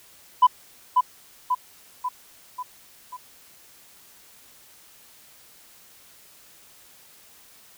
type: tone with echo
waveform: sine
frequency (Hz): 999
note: B5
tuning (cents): +20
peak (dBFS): -8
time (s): 0.42-0.47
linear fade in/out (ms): 10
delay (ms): 540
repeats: 5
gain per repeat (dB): -5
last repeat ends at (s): 3.17
effects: tanh soft clip ceiling -9 dBFS + white hiss -52 dBFS RMS until 7.77 s